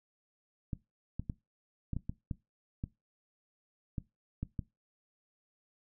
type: clicks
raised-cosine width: 5 ms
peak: -23 dBFS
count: 11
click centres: 0.732 / 1.196 / 1.298 / 1.933 / 1.966 / 2.095 / 2.312 / 2.839 / 3.982 / 4.43 / 4.592 s
effects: noise-tail reverb RT60 0.2 s tail -19 dB re dry